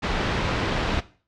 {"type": "low-pass noise", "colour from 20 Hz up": "pink", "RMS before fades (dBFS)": -25, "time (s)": [0.02, 1.01], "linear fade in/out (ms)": 20, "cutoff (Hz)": 3600, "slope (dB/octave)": 12, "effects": ["noise-tail reverb RT60 0.4 s tail -17 dB re dry", "low-pass 6000 Hz 12 dB/octave"]}